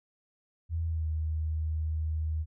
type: tone with pitch glide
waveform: sine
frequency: 82.41 to 78.55 Hz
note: E2 to D#2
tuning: 0 to +17 cents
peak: -28 dBFS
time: 0.69-2.46 s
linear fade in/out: 50 ms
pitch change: -83 cents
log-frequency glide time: 0.86-1.07 s
effects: none